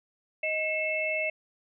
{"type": "tone cluster", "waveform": "sine", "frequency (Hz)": [626, 2170, 2646], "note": ["D#5", "C#7", "E7"], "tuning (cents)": [10, -37, 6], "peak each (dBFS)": -31, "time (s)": [0.43, 1.3], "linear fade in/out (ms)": 5, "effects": []}